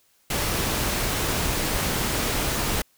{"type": "noise", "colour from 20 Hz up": "pink", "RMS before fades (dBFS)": -25, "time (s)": [0.3, 2.82], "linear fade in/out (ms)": 5, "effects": ["white hiss -63 dBFS RMS until 2.97 s"]}